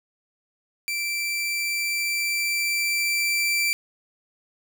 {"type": "tone with level ramp", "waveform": "sawtooth", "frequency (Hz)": 2341, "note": "D7", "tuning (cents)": -6, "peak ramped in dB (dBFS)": [-22, -17], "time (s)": [0.88, 3.73], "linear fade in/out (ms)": 0, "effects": []}